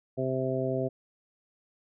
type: harmonic tone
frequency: 130.81 Hz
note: C3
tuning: in tune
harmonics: 1 / 2 / 3 / 4 / 5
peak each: -33 / -34 / -32 / -34 / -33 dBFS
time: 0.17-0.89 s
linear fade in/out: 20 ms
effects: none